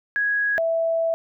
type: tone pair in turn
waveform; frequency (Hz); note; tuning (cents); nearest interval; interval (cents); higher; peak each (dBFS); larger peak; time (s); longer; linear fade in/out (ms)
sine; 1661.2 / 659.2; G#6 / E5; 0 / 0; octave + major third; 1600; first; -19; neither; 0.16-0.58 / 0.58-1.14; second; 0
effects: none